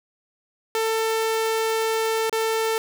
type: tone with dropouts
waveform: sawtooth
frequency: 445.8 Hz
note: A4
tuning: 23 cents sharp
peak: -17 dBFS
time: 0.75-2.78 s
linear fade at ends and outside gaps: 1 ms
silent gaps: 2.296-2.327 s
effects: none